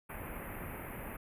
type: band-stop noise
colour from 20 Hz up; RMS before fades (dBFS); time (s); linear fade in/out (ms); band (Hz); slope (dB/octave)
pink; -43; 0.09-1.17; 10; 2500 to 11000; 48
effects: resampled to 32000 Hz